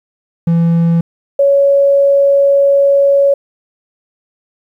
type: tone pair in turn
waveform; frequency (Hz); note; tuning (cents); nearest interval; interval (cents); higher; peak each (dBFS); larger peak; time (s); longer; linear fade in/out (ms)
triangle / sine; 167.8 / 558.7; E3 / C#5; +31 / +13; octave + major sixth; 2082; second; -6; neither; 0.47-1.01 / 1.39-3.34; second; 5
effects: 8-bit